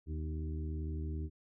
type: harmonic tone with a mistuned harmonic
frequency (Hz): 77.8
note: D#2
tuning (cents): 0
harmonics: 1 / 2 / 3 / 4 / 5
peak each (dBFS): -36 / -45 / -49 / -47 / -51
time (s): 0.06-1.3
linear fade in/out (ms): 50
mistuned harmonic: 3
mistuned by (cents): +46
effects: none